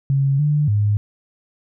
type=tone with pitch steps; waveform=sine; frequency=137.5 / 148.4 / 103.8 Hz; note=C#3 / D3 / G#2; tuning=-14 / +18 / 0 cents; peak=-14 dBFS; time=0.1-0.97 s; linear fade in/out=0 ms; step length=290 ms; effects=none